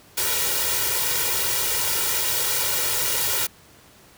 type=noise with comb filter; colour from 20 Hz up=white; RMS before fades=-23 dBFS; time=0.17-3.47 s; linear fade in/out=10 ms; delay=2.1 ms; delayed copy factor=+1; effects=pink hiss -51 dBFS RMS until 4.17 s + high-pass 60 Hz 12 dB/octave